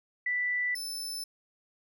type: tone pair in turn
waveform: sine / sawtooth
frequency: 1975.5 / 5274 Hz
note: B6 / E8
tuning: 0 / 0 cents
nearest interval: octave + perfect fourth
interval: 1700 cents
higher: second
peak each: -27 / -32 dBFS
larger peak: first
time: 0.26-0.75 / 0.75-1.24 s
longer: neither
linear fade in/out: 5 ms
effects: none